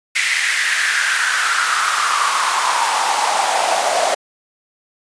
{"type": "noise with high-pass filter sweep", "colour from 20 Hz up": "pink", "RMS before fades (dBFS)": -17, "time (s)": [0.15, 4.15], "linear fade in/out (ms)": 10, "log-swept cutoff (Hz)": [2100, 650], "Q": 4.9, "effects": ["resampled to 22050 Hz"]}